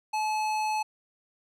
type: tone with tanh clipping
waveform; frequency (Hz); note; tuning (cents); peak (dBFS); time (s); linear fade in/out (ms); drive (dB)
sine; 860; A5; -40; -28; 0.13-0.83; 10; 18
effects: none